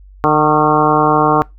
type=harmonic tone with a mistuned harmonic; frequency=151.7 Hz; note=D#3; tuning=44 cents flat; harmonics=1 / 2 / 3 / 4 / 5 / 6 / 7 / 8 / 9; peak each=-20 / -17 / -16 / -21 / -16 / -18 / -16 / -20 / -22 dBFS; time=0.24-1.42 s; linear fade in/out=0 ms; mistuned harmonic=7; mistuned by=+45 cents; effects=noise-tail reverb RT60 0.2 s tail -23 dB re dry + added 48 Hz sine -37 dBFS peak until 1.58 s